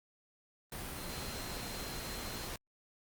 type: tone in noise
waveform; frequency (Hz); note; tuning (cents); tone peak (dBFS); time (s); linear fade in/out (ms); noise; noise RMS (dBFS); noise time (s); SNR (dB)
sine; 4146; C8; -17; -50; 0.96-2.47; 2; pink; -42; 0.72-2.56; -11
effects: Opus 32 kbps